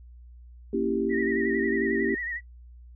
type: chord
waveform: sine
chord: A# diminished seventh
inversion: none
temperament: equal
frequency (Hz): 233.1 / 277.2 / 329.6 / 392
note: A#3 / C#4 / E4 / G4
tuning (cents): 0 / 0 / 0 / 0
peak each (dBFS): -29 / -30 / -30 / -27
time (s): 0.73-2.15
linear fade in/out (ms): 5
type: tone with vibrato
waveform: sine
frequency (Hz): 1900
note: A#6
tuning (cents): +33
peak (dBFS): -30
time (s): 1.09-2.41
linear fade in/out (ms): 50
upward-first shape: sine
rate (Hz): 11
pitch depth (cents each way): 68
effects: noise-tail reverb RT60 0.1 s tail -20 dB re dry + added 60 Hz sine -45 dBFS peak until 2.95 s